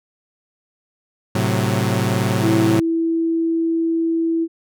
sawtooth chord, F# diminished, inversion first, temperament equal, 110 / 130.81 / 185 Hz, A2 / C3 / F#3, 0 / 0 / 0 cents, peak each -16 / -18 / -18 dBFS, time 1.35-2.8 s, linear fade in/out 5 ms
sine tone, 329.4 Hz, E4, 1 cent flat, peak -16 dBFS, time 2.41-4.48 s, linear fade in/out 50 ms
effects none

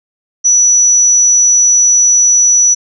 sine tone, 5910 Hz, F#8, 3 cents flat, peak -5 dBFS, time 0.44-2.75 s, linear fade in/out 20 ms, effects none

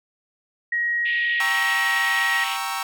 sine tone, 1893 Hz, A#6, 26 cents sharp, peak -20 dBFS, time 0.72-2.44 s, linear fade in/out 5 ms
pink band-pass noise, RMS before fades -31 dBFS, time 1.05-2.57 s, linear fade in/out 10 ms, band 2200 to 3300 Hz, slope 48 dB/octave
sawtooth chord, G diminished seventh, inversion none, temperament equal, 784 / 932.3 / 1108.7 / 1318.5 Hz, G5 / Bb5 / Db6 / Fb6, 0 / 0 / 0 / 0 cents, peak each -27 dBFS, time 1.4-2.83 s, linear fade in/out 2 ms
effects none

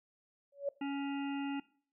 sine tone with exponential growth, 563 Hz, C#5, 27 cents sharp, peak -28 dBFS, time 0.52-0.69 s, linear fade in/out 5 ms, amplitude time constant 36 ms
harmonic tone, 279.3 Hz, C#4, 13 cents sharp, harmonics 1 / 3 / 5 / 7 / 9 / 10, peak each -35 / -44 / -51 / -53 / -53 / -51 dBFS, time 0.81-1.6 s, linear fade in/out 5 ms
effects noise-tail reverb RT60 0.5 s tail -21 dB re dry

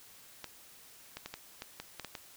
clicks, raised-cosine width 0.2 ms, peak -23 dBFS, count 9, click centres 0.443 / 1.17 / 1.26 / 1.34 / 1.621 / 1.8 / 1.997 / 2.047 / 2.152 s, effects white hiss -56 dBFS RMS until 2.36 s

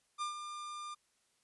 45% pulse tone with ADSR envelope, 1199 Hz, D6, 36 cents sharp, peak -34 dBFS, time 0.18-0.95 s, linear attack 37 ms, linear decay 120 ms, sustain -8 dB, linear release 17 ms, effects white hiss -75 dBFS RMS until 1.43 s + resampled to 24000 Hz

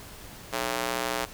square tone with high-pass filter, 61 Hz, B1, 21 cents flat, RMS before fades -30 dBFS, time 0.52-1.26 s, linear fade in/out 20 ms, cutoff 550 Hz, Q 0.74, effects pink hiss -45 dBFS RMS until 1.33 s

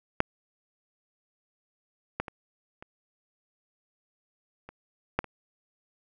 clicks, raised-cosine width 0.5 ms, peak -6 / -13 / -23 / -28 / -28 / -9 / -26 dBFS, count 7, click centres 0.204 / 2.2 / 2.282 / 2.825 / 4.69 / 5.19 / 5.243 s, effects none

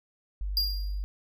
sine tone, 49 Hz, G1, in tune, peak -29 dBFS, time 0.41-1.04 s, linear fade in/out 0 ms
square tone with exponential decay, 4805 Hz, D8, 39 cents sharp, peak -22 dBFS, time 0.57-1.03 s, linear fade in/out 1 ms, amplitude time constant 98 ms
effects none

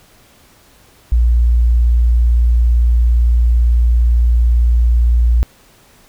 sine tone, 58.9 Hz, A#1, 19 cents sharp, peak -8 dBFS, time 1.12-5.43 s, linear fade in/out 0 ms, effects pink hiss -48 dBFS RMS until 6.08 s

